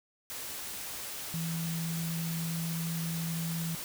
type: tone in noise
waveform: sine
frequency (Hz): 165.4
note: E3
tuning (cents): +6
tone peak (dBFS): -32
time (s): 1.34-3.75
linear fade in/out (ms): 0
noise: white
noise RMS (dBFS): -40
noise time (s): 0.3-3.84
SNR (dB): +5
effects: none